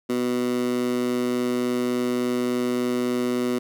15% pulse tone with high-pass filter, 123.47 Hz, B2, in tune, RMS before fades -24 dBFS, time 0.09-3.59 s, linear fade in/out 10 ms, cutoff 280 Hz, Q 3.2, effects none

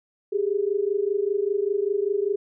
sine tone pair together, 392 / 417.1 Hz, G4 / G#4, 0 / +7 cents, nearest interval minor second, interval 107 cents, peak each -24 dBFS, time 0.32-2.36 s, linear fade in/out 10 ms, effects none

